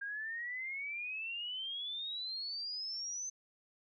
sine exponential sweep, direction up, 1603 to 6220 Hz, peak -38 dBFS, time 0.01-3.3 s, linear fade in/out 10 ms, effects none

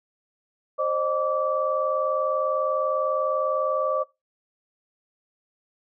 sine tone cluster, 530 / 610 / 1158 Hz, C5 / D#5 / D6, +22 / -34 / -25 cents, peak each -26 dBFS, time 0.78-4.04 s, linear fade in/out 20 ms, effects noise-tail reverb RT60 0.2 s tail -19 dB re dry

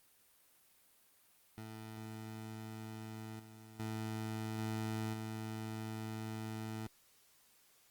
20% pulse tone with level steps, 110 Hz, A2, in tune, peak -40 / -49 / -34 / -32 / -36 dBFS, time 1.58-6.87 s, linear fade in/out 0 ms, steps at 3.39 / 3.79 / 4.58 / 5.13 s, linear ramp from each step 10 ms, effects white hiss -68 dBFS RMS until 7.9 s + Opus 32 kbps

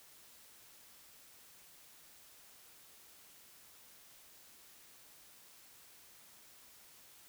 silence, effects white hiss -60 dBFS RMS until 7.28 s

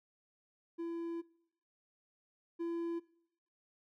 triangle tone pair in turn, 336 / 337.4 Hz, E4 / E4, +33 / +40 cents, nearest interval unison, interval 7 cents, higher second, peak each -35 / -33 dBFS, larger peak second, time 0.78-1.22 / 2.59-3 s, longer first, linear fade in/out 20 ms, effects noise-tail reverb RT60 0.7 s tail -21 dB re dry

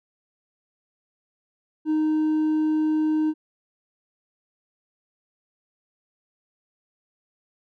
sine tone with hard clipping, 310 Hz, D#4, 6 cents flat, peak -20 dBFS, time 1.85-3.34 s, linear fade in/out 50 ms, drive 2 dB, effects none

